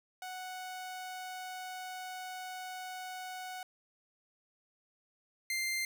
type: tone pair in turn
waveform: sawtooth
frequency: 740 / 2093 Hz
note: F#5 / C7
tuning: 0 / 0 cents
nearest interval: octave + tritone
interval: 1800 cents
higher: second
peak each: -37 / -29 dBFS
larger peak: second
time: 0.22-3.63 / 5.5-5.85 s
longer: first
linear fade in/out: 2 ms
effects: none